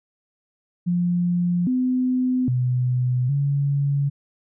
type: tone with pitch steps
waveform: sine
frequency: 175.8 / 254 / 125.4 / 141.2 Hz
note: F3 / B3 / B2 / C#3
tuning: +12 / +49 / +27 / +32 cents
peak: -18 dBFS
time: 0.86-4.1 s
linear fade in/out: 20 ms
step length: 810 ms
effects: none